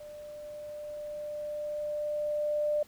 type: tone with level ramp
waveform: sine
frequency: 596 Hz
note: D5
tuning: 25 cents sharp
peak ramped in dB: -43 to -25 dBFS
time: 0-2.83 s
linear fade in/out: 5 ms
effects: pink hiss -58 dBFS RMS until 2.87 s